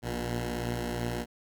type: tone pair together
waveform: 10% pulse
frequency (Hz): 58.42 / 119.7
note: A#1 / A#2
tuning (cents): +4 / +46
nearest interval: octave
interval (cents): 1242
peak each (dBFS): -26 / -25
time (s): 0.02-1.26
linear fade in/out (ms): 50
effects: none